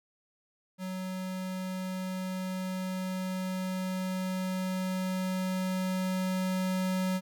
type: tone with level ramp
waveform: square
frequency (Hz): 186.1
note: F#3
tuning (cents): +10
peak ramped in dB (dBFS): -35 to -28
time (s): 0.78-7.21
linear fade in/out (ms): 50
effects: none